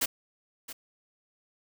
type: noise with echo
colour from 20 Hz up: white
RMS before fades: -27 dBFS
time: 0.01-0.06 s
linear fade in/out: 10 ms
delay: 670 ms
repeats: 1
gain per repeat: -14 dB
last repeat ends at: 0.73 s
effects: none